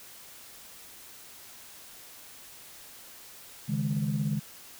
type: chord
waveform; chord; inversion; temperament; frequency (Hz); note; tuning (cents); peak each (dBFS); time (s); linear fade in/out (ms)
sine; C# suspended second; none; equal; 138.59 / 155.56 / 207.7; C#3 / D#3 / G#3; 0 / 0 / 0; -30; 3.68-4.4; 20
effects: tanh soft clip ceiling -19 dBFS + white hiss -49 dBFS RMS until 4.79 s